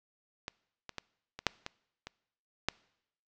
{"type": "clicks", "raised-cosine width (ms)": 0.2, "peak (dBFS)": [-20, -24, -20, -24, -7, -20, -24, -10], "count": 8, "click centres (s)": [0.481, 0.893, 0.983, 1.39, 1.467, 1.664, 2.07, 2.686], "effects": ["noise-tail reverb RT60 0.8 s tail -24 dB re dry", "low-pass 7000 Hz 12 dB/octave"]}